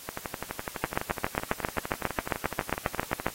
two click trains, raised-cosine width 0.5 ms, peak -17 / -10 dBFS, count 39 / 19, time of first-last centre 0.09-3.283 / 0.84-3.266 s, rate 11.9 / 7.42 Hz, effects white hiss -45 dBFS RMS until 3.34 s + AAC 48 kbps

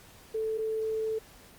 sine tone pair in turn, 440 / 440 Hz, A4 / A4, 0 / 0 cents, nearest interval unison, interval 0 cents, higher neither, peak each -28 dBFS, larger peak neither, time 0.34-0.58 / 0.58-1.19 s, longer second, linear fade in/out 10 ms, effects pink hiss -54 dBFS RMS until 1.58 s + Opus 48 kbps

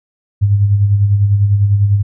sine tone with tremolo, 101.3 Hz, G#2, 43 cents flat, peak -6 dBFS, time 0.41-2.03 s, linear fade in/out 20 ms, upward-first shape sine, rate 10 Hz, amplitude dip 50%, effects none

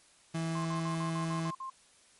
35% pulse tone, 163.7 Hz, E3, 12 cents flat, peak -30 dBFS, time 0.34-1.51 s, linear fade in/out 10 ms
sine tone bursts, 1058 Hz, C6, 19 cents sharp, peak -37 dBFS, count 8, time 0.55-1.7 s, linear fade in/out 5 ms, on 100 ms, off 50 ms
effects white hiss -62 dBFS RMS until 2.19 s + MP3 48 kbps

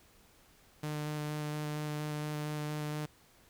sawtooth tone with vibrato, 150.5 Hz, D3, 43 cents sharp, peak -31 dBFS, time 0.83-3.06 s, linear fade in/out 5 ms, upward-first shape square, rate 4.3 Hz, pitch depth 8 cents each way, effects pink hiss -63 dBFS RMS until 3.49 s

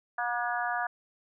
harmonic tone with a mistuned harmonic, 240.1 Hz, B3, 49 cents flat, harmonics 3 / 4 / 5 / 6 / 7, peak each -32 / -36 / -37 / -35 / -35 dBFS, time 0.18-0.87 s, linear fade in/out 5 ms, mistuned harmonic 6, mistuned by +15 cents, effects none

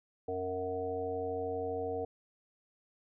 harmonic tone, 92.5 Hz, F#2, in tune, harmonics 1 / 3 / 5 / 7 / 8, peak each -45 / -44 / -35 / -42 / -41 dBFS, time 0.28-2.05 s, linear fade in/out 5 ms, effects none

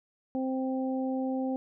harmonic tone, 261.6 Hz, C4, in tune, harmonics 1 / 2 / 3, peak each -29 / -35 / -39 dBFS, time 0.35-1.56 s, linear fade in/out 0 ms, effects none

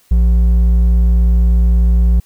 sine tone with hard clipping, 58.27 Hz, A#1, in tune, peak -9 dBFS, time 0.11-2.2 s, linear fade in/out 5 ms, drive 5 dB, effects white hiss -53 dBFS RMS until 2.25 s

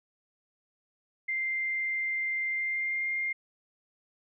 sine tone with pitch glide, 2093 to 2114 Hz, C7 to C7, 0 to +17 cents, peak -28 dBFS, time 1.28-3.33 s, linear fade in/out 10 ms, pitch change +17 cents, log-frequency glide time 2.49-3.07 s, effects none

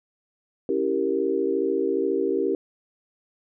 sine chord, C# diminished seventh, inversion none, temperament equal, 277.2 / 329.6 / 392 / 466.2 Hz, C#4 / E4 / G4 / Bb4, 0 / 0 / 0 / 0 cents, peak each -29 / -28 / -24 / -27 dBFS, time 0.69-2.55 s, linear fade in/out 2 ms, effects none

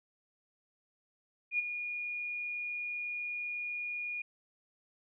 sine tone with ADSR envelope, 2438 Hz, D#7, 36 cents flat, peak -26 dBFS, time 1.51-4.22 s, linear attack 78 ms, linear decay 20 ms, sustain -9 dB, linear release 5 ms, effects none

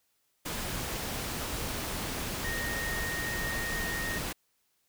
sine tone in noise, 1856 Hz, A#6, 8 cents flat, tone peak -34 dBFS, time 2.44-4.19 s, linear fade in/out 10 ms, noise pink, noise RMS -35 dBFS, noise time 0.45-4.33 s, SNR -2 dB, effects white hiss -74 dBFS RMS until 4.88 s

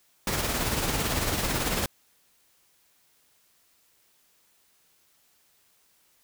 pink noise with tremolo, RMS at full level -26 dBFS, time 0.27-1.86 s, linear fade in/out 2 ms, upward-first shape sine, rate 18 Hz, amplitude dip 40%, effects white hiss -65 dBFS RMS until 6.23 s

